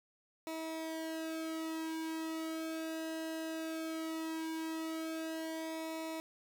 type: tone with flanger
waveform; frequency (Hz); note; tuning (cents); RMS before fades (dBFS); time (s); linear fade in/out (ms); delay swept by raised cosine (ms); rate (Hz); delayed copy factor
sawtooth; 321.6; E4; -43; -40; 0.47-6.2; 0; 0.64 to 2.24; 0.18; -0.8
effects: none